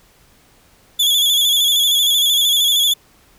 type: tone with vibrato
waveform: 40% pulse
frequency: 3411 Hz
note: G#7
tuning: 46 cents sharp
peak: -11 dBFS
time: 0.99-2.94 s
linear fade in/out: 10 ms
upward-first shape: square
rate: 13 Hz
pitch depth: 44 cents each way
effects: pink hiss -52 dBFS RMS until 3.38 s